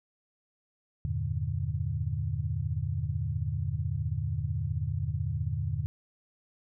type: chord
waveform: sine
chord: E half-diminished seventh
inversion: none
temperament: equal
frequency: 82.41 / 98 / 116.54 / 146.83 Hz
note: E2 / G2 / Bb2 / D3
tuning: 0 / 0 / 0 / 0 cents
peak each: -34 dBFS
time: 1.05-5.86 s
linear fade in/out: 0 ms
effects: none